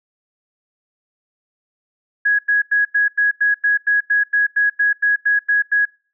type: tone bursts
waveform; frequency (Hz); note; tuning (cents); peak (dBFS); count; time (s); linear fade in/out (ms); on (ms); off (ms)
sine; 1665; G#6; +4; -12; 16; 2.25-5.855; 10; 140; 91
effects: noise-tail reverb RT60 0.4 s tail -25 dB re dry